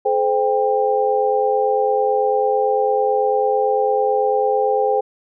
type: tone cluster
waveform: sine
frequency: 428 / 517 / 794 Hz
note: A4 / C5 / G5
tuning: -48 / -21 / +22 cents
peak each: -19 dBFS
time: 0.05-5.01 s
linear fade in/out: 10 ms
effects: none